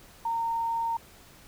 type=tone; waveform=sine; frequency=919 Hz; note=A#5; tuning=25 cents flat; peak=-26 dBFS; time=0.25-0.97 s; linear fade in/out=5 ms; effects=pink hiss -53 dBFS RMS until 1.47 s